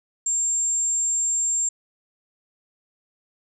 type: tone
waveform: sine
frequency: 7400 Hz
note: A#8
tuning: 14 cents flat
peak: -20 dBFS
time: 0.26-1.69 s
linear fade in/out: 5 ms
effects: none